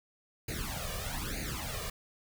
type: noise with flanger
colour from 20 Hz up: pink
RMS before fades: -37 dBFS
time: 0.48-1.9 s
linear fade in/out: 5 ms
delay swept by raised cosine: 0.45 to 1.75 ms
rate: 1.1 Hz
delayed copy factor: +1
effects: none